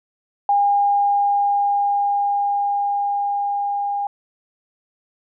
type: tone with level ramp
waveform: sine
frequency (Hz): 810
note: G#5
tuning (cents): -43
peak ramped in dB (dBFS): -13 to -20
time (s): 0.49-4.07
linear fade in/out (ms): 2
effects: none